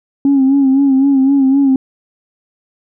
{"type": "tone with vibrato", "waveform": "sine", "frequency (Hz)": 272, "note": "C#4", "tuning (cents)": -33, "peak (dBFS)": -6, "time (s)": [0.25, 1.76], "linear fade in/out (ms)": 2, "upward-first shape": "sine", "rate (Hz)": 3.9, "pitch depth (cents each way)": 56, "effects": ["tanh soft clip ceiling -4 dBFS"]}